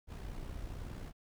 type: noise with amplitude modulation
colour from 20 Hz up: brown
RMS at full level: -41 dBFS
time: 0.07-1.13 s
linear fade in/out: 50 ms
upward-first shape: sine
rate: 61.7 Hz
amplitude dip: 50%
effects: none